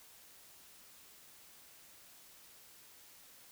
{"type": "silence", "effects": ["white hiss -59 dBFS RMS until 3.51 s"]}